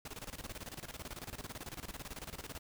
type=noise with tremolo; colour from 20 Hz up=pink; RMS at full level=-44 dBFS; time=0.05-2.59 s; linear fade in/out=5 ms; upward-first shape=square; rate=18 Hz; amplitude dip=80%; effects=none